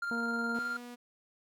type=tone with tremolo; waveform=triangle; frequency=1396.9 Hz; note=F6; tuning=in tune; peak=-30 dBFS; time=0.02-0.77 s; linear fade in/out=5 ms; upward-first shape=square; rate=19 Hz; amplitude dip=25%
type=harmonic tone; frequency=233.1 Hz; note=A#3; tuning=in tune; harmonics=1 / 2 / 3 / 4; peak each=-35 / -41 / -45 / -47 dBFS; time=0.11-0.59 s; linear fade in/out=2 ms
type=tone; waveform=sawtooth; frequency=242.6 Hz; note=B3; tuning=31 cents flat; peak=-40 dBFS; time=0.54-0.96 s; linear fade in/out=20 ms
effects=none